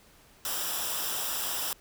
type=noise with comb filter; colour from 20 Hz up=white; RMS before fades=-32 dBFS; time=0.45-1.73 s; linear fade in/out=2 ms; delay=0.46 ms; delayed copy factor=-0.65; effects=pink hiss -58 dBFS RMS until 1.8 s